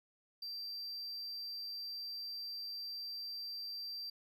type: tone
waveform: triangle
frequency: 4699 Hz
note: D8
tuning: in tune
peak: -40 dBFS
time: 0.42-4.1 s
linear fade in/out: 5 ms
effects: none